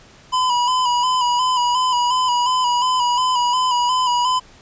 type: tone with vibrato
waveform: square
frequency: 992 Hz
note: B5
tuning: 7 cents sharp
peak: -16 dBFS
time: 0.32-4.4 s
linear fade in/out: 20 ms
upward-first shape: square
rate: 2.8 Hz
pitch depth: 38 cents each way
effects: pink hiss -47 dBFS RMS until 4.61 s + resampled to 16000 Hz